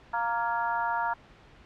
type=harmonic tone with a mistuned harmonic; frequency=233.1 Hz; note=A#3; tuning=in tune; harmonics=3 / 4 / 5 / 6 / 7; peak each=-34 / -28 / -39 / -33 / -38 dBFS; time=0.13-1.14 s; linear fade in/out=10 ms; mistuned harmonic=7; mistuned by=+45 cents; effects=pink hiss -54 dBFS RMS until 1.65 s + low-pass 3000 Hz 12 dB/octave